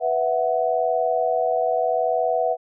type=chord; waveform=sine; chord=B suspended fourth; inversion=none; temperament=equal; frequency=493.9 / 659.3 / 740 Hz; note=B4 / E5 / F#5; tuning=0 / 0 / 0 cents; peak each=-24 / -22 / -23 dBFS; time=0-2.57 s; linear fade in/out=50 ms; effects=none